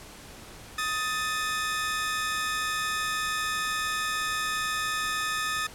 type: tone pair together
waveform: sawtooth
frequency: 1254 / 1767 Hz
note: D#6 / A6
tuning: +13 / +7 cents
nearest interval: tritone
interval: 594 cents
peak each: -26 / -27 dBFS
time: 0.78-5.67 s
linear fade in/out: 5 ms
effects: pink hiss -46 dBFS RMS until 5.74 s + low-pass 12000 Hz 12 dB/octave